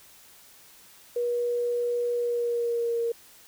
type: tone with pitch glide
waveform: sine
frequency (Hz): 481.2 to 466.2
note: B4 to A#4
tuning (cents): -45 to 0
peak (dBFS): -24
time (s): 1.16-3.12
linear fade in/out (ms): 5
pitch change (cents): -55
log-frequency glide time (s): 2.12-3
effects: white hiss -53 dBFS RMS until 3.47 s